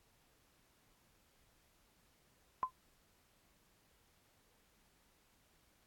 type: tone with exponential decay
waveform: sine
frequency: 1028 Hz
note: C6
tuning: 31 cents flat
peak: -27 dBFS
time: 2.63-2.71 s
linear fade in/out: 0 ms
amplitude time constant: 17 ms
effects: pink hiss -72 dBFS RMS until 5.86 s + AAC 64 kbps